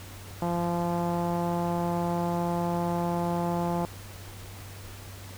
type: tone with low-pass filter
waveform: sawtooth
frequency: 172.5 Hz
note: F3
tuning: 21 cents flat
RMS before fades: -28 dBFS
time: 0.42-3.85 s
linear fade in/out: 0 ms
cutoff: 860 Hz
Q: 3
effects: added 97 Hz sine -43 dBFS peak until 5.37 s + pink hiss -46 dBFS RMS until 5.37 s